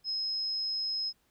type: tone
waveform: sine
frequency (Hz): 5130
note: E8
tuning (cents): -48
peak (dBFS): -30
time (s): 0.04-1.13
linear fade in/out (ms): 50
effects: pink hiss -71 dBFS RMS until 1.3 s